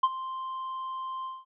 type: tone with ADSR envelope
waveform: triangle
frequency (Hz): 1046.5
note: C6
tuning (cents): 0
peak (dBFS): -15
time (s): 0.03-1.45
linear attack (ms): 8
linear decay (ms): 42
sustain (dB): -16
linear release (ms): 200
effects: resampled to 8000 Hz